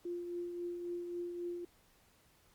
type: tone with tremolo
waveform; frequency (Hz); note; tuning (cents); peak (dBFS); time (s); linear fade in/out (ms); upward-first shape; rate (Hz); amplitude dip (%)
sine; 349.2; F4; 0; -36; 0.05-1.65; 5; triangle; 3.7; 45
effects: pink hiss -68 dBFS RMS until 2.54 s + Opus 48 kbps

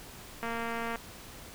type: click train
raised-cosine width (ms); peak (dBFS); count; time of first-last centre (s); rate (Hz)
0.5; -21; 123; 0.43-0.958; 231
effects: pink hiss -48 dBFS RMS until 1.54 s

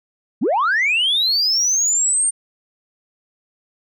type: linear sweep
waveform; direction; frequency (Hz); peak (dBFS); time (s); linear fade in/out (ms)
sine; up; 162.1 to 8870; -13; 0.41-2.31; 20
effects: tanh soft clip ceiling -12 dBFS

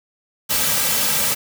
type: noise with comb filter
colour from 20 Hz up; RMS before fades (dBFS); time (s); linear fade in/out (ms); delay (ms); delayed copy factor
white; -19; 0.49-1.35; 20; 2.8; -0.65
effects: none

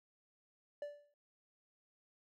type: tone with exponential decay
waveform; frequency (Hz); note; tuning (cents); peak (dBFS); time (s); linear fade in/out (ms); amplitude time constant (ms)
triangle; 583; D5; -13; -36; 0.82-1.14; 2; 68
effects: none

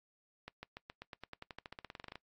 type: accelerating click train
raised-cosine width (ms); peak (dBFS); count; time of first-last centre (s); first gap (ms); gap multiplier
0.3; -29; 22; 0.48-2.156; 150; 0.93
effects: noise-tail reverb RT60 0.1 s tail -21 dB re dry + AAC 48 kbps

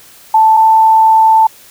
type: tone pair in turn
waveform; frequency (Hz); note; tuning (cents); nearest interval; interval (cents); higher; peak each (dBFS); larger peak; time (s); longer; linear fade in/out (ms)
sine; 880 / 884.8; A5 / A5; 0 / +9; unison; 9; second; -4; neither; 0.34-0.57 / 0.57-1.47; second; 5
effects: white hiss -40 dBFS RMS until 1.7 s

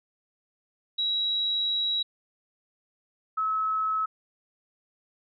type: tone pair in turn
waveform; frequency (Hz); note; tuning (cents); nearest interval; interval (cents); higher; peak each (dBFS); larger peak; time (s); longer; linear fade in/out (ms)
sine; 3873 / 1292.5; B7 / E6; -35 / -34; octave + perfect fifth; 1899; first; -24; neither; 0.98-2.03 / 3.37-4.06; first; 10
effects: none

